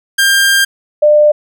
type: tone pair in turn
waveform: sawtooth / sine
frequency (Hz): 1597 / 598.2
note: G6 / D5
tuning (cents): +32 / +32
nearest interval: octave + perfect fourth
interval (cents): 1700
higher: first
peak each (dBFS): -4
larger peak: neither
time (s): 0.18-0.65 / 1.02-1.32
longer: first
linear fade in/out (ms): 10
effects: none